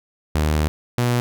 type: tone pair in turn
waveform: sawtooth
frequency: 76.5 / 121.44 Hz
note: D#2 / B2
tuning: -29 / -29 cents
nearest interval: minor sixth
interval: 800 cents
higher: second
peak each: -13 / -13 dBFS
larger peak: neither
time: 0.35-0.68 / 0.98-1.2 s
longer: first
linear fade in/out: 0 ms
effects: none